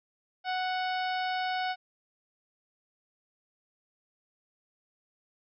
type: harmonic tone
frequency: 740 Hz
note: F#5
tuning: in tune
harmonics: 1 / 2 / 3 / 4 / 5 / 6 / 7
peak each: -30 / -36 / -40 / -42 / -44 / -46 / -47 dBFS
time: 0.44-1.76 s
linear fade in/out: 50 ms
effects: none